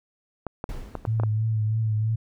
clicks, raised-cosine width 1 ms, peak -16 dBFS, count 6, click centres 0.467 / 0.641 / 0.953 / 1.052 / 1.199 / 1.235 s
brown noise with exponential decay, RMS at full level -32 dBFS, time 0.69-1.52 s, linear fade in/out 2 ms, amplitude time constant 180 ms
sine tone with vibrato, 109.5 Hz, A2, 8 cents flat, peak -21 dBFS, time 1.07-2.16 s, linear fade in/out 10 ms, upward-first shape triangle, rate 3.1 Hz, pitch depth 44 cents each way
effects none

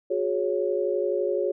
sine chord, F# suspended second, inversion none, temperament equal with one note detuned, 363.4 / 415.3 / 554.4 Hz, F#4 / G#4 / C#5, -31 / 0 / 0 cents, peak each -27 dBFS, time 0.1-1.52 s, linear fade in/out 10 ms, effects none

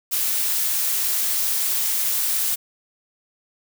blue noise, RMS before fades -22 dBFS, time 0.11-2.56 s, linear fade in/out 20 ms, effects none

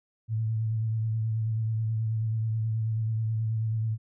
sine tone with vibrato, 111 Hz, A2, 16 cents sharp, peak -25 dBFS, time 0.28-3.98 s, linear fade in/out 50 ms, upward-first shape sine, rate 9.3 Hz, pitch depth 30 cents each way, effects none

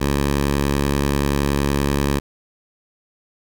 10% pulse tone, 70.5 Hz, C#2, 30 cents sharp, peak -9 dBFS, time 0-2.2 s, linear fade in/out 20 ms, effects none

